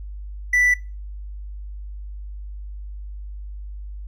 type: tone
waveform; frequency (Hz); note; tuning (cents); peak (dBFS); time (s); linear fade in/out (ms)
triangle; 1975.5; B6; 0; -13; 0.53-0.74; 5
effects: noise-tail reverb RT60 0.3 s tail -21 dB re dry + added 50 Hz sine -31 dBFS peak until 4.07 s